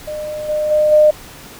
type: tone with level steps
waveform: sine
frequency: 607 Hz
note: D#5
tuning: 43 cents flat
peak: -22 / -15 / -10 / -6 dBFS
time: 0.07-1.11 s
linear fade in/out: 10 ms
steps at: 0.48 / 0.7 / 0.91 s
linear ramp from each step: 20 ms
effects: pink hiss -37 dBFS RMS until 1.59 s